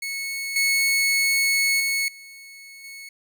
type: tone with level steps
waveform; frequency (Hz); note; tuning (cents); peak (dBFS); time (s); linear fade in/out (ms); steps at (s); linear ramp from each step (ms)
sawtooth; 2201; C#7; -13; -24 / -15 / -18 / -38 / -34; 0.02-3.09; 5; 0.56 / 1.8 / 2.08 / 2.84; 2
effects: none